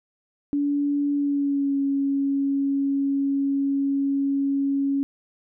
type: tone with pitch glide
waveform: sine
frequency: 286.7 to 277.1 Hz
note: D4 to C#4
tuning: -42 to -1 cents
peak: -20 dBFS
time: 0.53-5.03 s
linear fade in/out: 0 ms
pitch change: -59 cents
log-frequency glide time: 1.14-1.79 s
effects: none